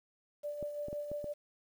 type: tone with tremolo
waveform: sine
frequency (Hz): 587.3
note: D5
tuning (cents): 0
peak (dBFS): -35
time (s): 0.43-1.34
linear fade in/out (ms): 20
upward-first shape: sine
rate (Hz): 5.9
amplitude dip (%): 45
type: clicks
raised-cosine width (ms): 2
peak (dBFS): -30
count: 5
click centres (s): 0.627 / 0.884 / 0.929 / 1.116 / 1.243
effects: 10-bit